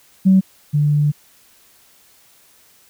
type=tone pair in turn; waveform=sine; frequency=189.9 / 147.56 Hz; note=F#3 / D3; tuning=+45 / +9 cents; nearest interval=major third; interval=436 cents; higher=first; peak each=-7 / -12 dBFS; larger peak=first; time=0.25-0.41 / 0.73-1.12 s; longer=second; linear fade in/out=20 ms; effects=tanh soft clip ceiling -3 dBFS + white hiss -52 dBFS RMS until 2.89 s